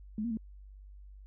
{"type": "tone with pitch steps", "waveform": "sine", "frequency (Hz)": [213.6, 235.8, 220.7], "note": ["G#3", "A#3", "A3"], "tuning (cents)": [49, 20, 5], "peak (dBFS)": -31, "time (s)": [0.18, 0.372], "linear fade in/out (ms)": 2, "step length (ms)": 64, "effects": ["added 49 Hz sine -48 dBFS peak until 1.26 s"]}